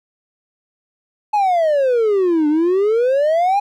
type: exponential two-way sweep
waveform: triangle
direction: down then up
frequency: 859 to 293.7 to 827 Hz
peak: -10 dBFS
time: 1.33-3.6 s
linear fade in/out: 10 ms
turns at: 2.48 s
effects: tanh soft clip ceiling -6 dBFS